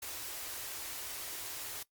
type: band-stop noise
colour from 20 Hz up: white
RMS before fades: -42 dBFS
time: 0.02-1.83 s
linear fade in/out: 5 ms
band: 130 to 260 Hz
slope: 48 dB/octave
effects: noise-tail reverb RT60 0.1 s tail -18 dB re dry + Opus 48 kbps